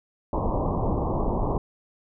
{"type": "low-pass noise", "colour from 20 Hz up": "pink", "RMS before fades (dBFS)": -25, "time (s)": [0.33, 1.58], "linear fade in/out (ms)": 2, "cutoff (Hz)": 1100, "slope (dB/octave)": 96, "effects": []}